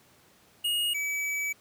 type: tone pair in turn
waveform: square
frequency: 2869 / 2289 Hz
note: F7 / D7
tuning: +46 / -45 cents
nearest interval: major third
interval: 391 cents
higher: first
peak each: -26 / -29 dBFS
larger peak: first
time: 0.64-0.94 / 0.94-1.53 s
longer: second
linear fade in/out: 10 ms
effects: pink hiss -60 dBFS RMS until 1.6 s + high-pass 100 Hz 12 dB/octave